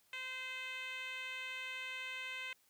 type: tone with band-pass filter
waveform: 10% pulse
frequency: 516 Hz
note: C5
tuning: 24 cents flat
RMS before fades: -44 dBFS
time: 0.13-2.53 s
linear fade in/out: 2 ms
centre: 2500 Hz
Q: 2
effects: white hiss -72 dBFS RMS until 2.69 s